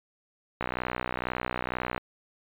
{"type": "click train", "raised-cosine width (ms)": 0.5, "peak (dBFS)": -14, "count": 86, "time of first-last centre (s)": [0.61, 1.979], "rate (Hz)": 62.1, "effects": ["resampled to 8000 Hz"]}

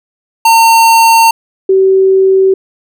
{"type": "tone pair in turn", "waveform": ["square", "sine"], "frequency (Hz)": [910, 382.6], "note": ["A#5", "G4"], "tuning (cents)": [-42, -42], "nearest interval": "octave + minor third", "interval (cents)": 1500, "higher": "first", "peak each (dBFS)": -4, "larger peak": "neither", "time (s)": [[0.45, 1.31], [1.69, 2.54]], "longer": "first", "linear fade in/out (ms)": 5, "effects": []}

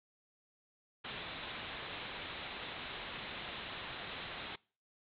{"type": "low-pass noise", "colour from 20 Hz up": "white", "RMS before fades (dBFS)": -45, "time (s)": [1.04, 4.56], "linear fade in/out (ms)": 10, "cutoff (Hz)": 3900, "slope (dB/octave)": 96, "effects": ["noise-tail reverb RT60 0.4 s tail -24 dB re dry"]}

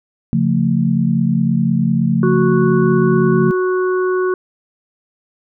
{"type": "chord", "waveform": "sine", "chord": "Db augmented", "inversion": "none", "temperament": "equal with one note detuned", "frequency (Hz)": [138.59, 174.61, 224.4], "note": ["Db3", "F3", "A3"], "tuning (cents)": [0, 0, 34], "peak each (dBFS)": [-18, -16, -16], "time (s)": [0.33, 3.51], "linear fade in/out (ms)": 0}
{"type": "harmonic tone", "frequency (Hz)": 368.9, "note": "F#4", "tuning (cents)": -5, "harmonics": [1, 3, 4], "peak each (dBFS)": [-14, -24, -26], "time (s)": [2.23, 4.34], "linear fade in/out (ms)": 2}
{"effects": []}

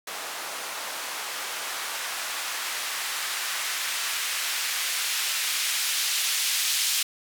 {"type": "noise with band-pass filter sweep", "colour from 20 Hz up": "blue", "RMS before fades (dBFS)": -29, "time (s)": [0.07, 7.03], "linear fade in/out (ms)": 5, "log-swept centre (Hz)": [690, 3200], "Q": 0.81, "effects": []}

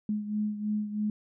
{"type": "beating tone pair", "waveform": "sine", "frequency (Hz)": [210.2, 213.3], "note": ["G#3", "G#3"], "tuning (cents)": [21, 46], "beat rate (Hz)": 3.1, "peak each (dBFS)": [-29, -35], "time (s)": [0.09, 1.1], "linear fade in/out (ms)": 2, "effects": []}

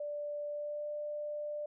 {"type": "tone with pitch glide", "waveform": "sine", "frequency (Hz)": [587.3, 593.8], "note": ["D5", "D5"], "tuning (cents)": [0, 19], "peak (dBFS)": -36, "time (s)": [0, 1.66], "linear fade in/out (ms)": 5, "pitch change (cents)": 19, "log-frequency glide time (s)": [0.47, 0.88], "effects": []}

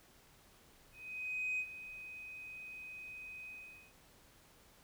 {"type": "tone with ADSR envelope", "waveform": "sine", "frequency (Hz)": 2511, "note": "D#7", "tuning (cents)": 15, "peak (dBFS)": -32, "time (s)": [0.92, 3.94], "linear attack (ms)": 670, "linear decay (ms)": 63, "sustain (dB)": -14, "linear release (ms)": 450, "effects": ["tanh soft clip ceiling -31 dBFS", "pink hiss -64 dBFS RMS until 4.83 s"]}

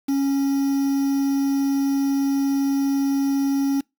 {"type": "tone with quantisation", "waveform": "triangle", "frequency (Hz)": 275.7, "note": "C#4", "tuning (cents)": -9, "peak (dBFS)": -16, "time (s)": [0.08, 3.81], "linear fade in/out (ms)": 10, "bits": 6, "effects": ["noise-tail reverb RT60 0.2 s tail -25 dB re dry"]}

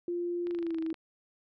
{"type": "tone with pitch glide", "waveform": "sine", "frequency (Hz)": [348.4, 323.2], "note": ["F4", "E4"], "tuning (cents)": [-4, -34], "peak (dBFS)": -30, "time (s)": [0.08, 0.93], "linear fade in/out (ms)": 2, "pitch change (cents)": -130, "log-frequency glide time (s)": [0.51, 0.8]}
{"type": "click train", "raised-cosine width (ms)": 0.3, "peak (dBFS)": -32, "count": 13, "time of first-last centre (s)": [0.47, 0.942], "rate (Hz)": 25.4}
{"effects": []}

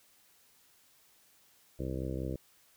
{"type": "harmonic tone", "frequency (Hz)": 65.3, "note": "C2", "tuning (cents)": -3, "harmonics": [1, 2, 3, 4, 5, 6, 7, 8, 9], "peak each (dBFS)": [-39, -39, -43, -44, -41, -46, -45, -45, -50], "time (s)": [1.79, 2.36], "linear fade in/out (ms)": 5, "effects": ["white hiss -65 dBFS RMS until 2.76 s"]}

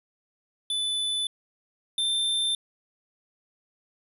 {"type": "tone pair in turn", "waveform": "square", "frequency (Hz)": [3496, 3569], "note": ["A7", "A7"], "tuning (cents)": [-12, 24], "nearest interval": "unison", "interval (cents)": 36, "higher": "second", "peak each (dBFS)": [-26, -24], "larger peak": "second", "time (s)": [[0.7, 1.27], [1.98, 2.55]], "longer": "neither", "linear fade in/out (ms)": 2, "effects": ["resampled to 32000 Hz"]}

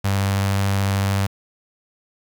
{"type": "tone with notch filter", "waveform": "sawtooth", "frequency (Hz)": 98.5, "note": "G2", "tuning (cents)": 9, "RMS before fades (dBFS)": -20, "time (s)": [0.04, 1.27], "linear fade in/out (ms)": 10, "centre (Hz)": 340, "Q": 1.1, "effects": ["8-bit"]}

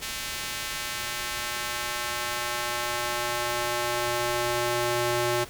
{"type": "tone with high-pass filter sweep", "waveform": "square", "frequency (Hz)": 120.2, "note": "B2", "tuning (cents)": -46, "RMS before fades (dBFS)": -29, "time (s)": [0.01, 5.45], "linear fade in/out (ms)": 20, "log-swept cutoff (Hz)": [2400, 330], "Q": 0.71, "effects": ["pink hiss -44 dBFS RMS until 5.49 s"]}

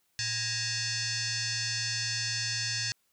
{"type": "tone with frequency modulation", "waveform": "sine", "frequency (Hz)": 114, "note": "A#2", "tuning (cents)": -38, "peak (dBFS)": -29, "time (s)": [0.19, 2.92], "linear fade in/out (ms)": 0, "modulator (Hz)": 880, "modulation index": 7.1, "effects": ["white hiss -73 dBFS RMS until 3.12 s"]}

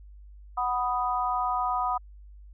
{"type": "chord", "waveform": "sine", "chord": "B major", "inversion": "second", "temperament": "equal", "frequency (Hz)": [740, 987.8, 1244.5], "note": ["F#5", "B5", "D#6"], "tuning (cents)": [0, 0, 0], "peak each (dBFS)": -29, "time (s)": [0.57, 1.98], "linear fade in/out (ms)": 10, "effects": ["added 50 Hz sine -45 dBFS peak until 2.53 s"]}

